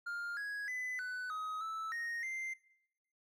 triangle tone with pitch steps, 1405 / 1663 / 2007 / 1496 / 1263 / 1313 / 1863 / 2087 Hz, F6 / G#6 / B6 / F#6 / D#6 / E6 / A#6 / C7, +10 / +2 / +27 / +19 / +26 / -7 / -2 / -5 cents, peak -36 dBFS, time 0.06-2.54 s, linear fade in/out 10 ms, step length 310 ms, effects noise-tail reverb RT60 0.8 s tail -19 dB re dry

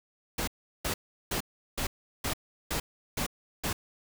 pink noise bursts, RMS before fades -31 dBFS, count 8, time 0.38-3.73 s, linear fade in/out 5 ms, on 95 ms, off 370 ms, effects none

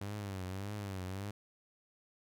sawtooth tone with vibrato, 98 Hz, G2, in tune, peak -35 dBFS, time 0.01-1.31 s, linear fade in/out 5 ms, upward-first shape triangle, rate 1.7 Hz, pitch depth 130 cents each way, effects none

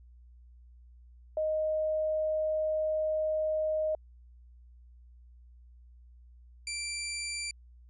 sine / 15% pulse tone pair in turn, 622.3 / 2349 Hz, D#5 / D7, 0 / 0 cents, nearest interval octave + major seventh, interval 2300 cents, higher second, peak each -27 dBFS, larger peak neither, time 1.37-3.95 / 6.67-7.51 s, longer first, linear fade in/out 2 ms, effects added 60 Hz sine -52 dBFS peak until 7.89 s + resampled to 24000 Hz

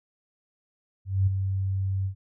sine tone with ADSR envelope, 96.2 Hz, G2, 32 cents flat, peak -17 dBFS, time 1.05-2.15 s, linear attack 220 ms, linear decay 12 ms, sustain -7 dB, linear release 95 ms, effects none

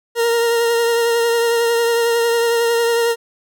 40% pulse tone with vibrato, 466.2 Hz, A#4, in tune, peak -13 dBFS, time 0.15-3.16 s, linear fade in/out 50 ms, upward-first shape triangle, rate 11 Hz, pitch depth 25 cents each way, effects none

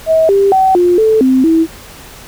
sine tone with pitch steps, 642 / 395.9 / 761 / 353.6 / 439.2 / 260.4 / 325.3 Hz, E5 / G4 / F#5 / F4 / A4 / C4 / E4, -46 / +17 / +48 / +22 / -3 / -8 / -23 cents, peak -6 dBFS, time 0.06-1.67 s, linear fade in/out 50 ms, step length 230 ms, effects pink hiss -34 dBFS RMS until 2.27 s

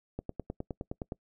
click train, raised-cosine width 2 ms, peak -22 dBFS, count 10, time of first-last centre 0.19-1.122 s, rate 9.66 Hz, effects noise-tail reverb RT60 0.1 s tail -25 dB re dry

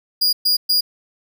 45% pulse tone bursts, 4861 Hz, D#8, 41 cents flat, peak -13 dBFS, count 3, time 0.21-0.81 s, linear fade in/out 10 ms, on 120 ms, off 120 ms, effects none

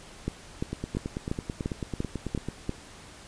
two click trains, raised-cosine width 3 ms, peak -15 / -18 dBFS, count 8 / 17, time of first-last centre 0.28-2.694 / 0.73-2.486 s, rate 2.9 / 9.11 Hz, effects pink hiss -48 dBFS RMS until 3.27 s + resampled to 22050 Hz

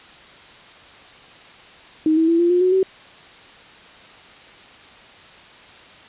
sine tone with pitch steps, 313.6 / 323.7 / 334.2 / 345 / 356.1 / 367.6 / 379.5 Hz, D#4 / E4 / E4 / F4 / F4 / F#4 / F#4, +14 / -31 / +24 / -21 / +34 / -11 / +44 cents, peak -13 dBFS, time 2.06-2.83 s, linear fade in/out 2 ms, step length 110 ms, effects white hiss -44 dBFS RMS until 6.08 s + resampled to 8000 Hz

